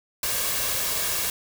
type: noise with comb filter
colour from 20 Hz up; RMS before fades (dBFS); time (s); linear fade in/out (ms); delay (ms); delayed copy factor
white; -26; 0.23-1.3; 2; 1.8; +0.5
effects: none